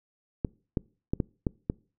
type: clicks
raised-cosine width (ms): 3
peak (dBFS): -13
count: 6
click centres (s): 0.448 / 0.772 / 1.135 / 1.202 / 1.468 / 1.699
effects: noise-tail reverb RT60 0.4 s tail -25 dB re dry